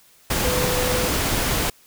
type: tone in noise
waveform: sine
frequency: 499.9 Hz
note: B4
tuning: 21 cents sharp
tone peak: -24 dBFS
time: 0.44-1.08 s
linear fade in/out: 5 ms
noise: pink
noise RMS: -22 dBFS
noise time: 0.3-1.7 s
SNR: -5 dB
effects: white hiss -54 dBFS RMS until 1.86 s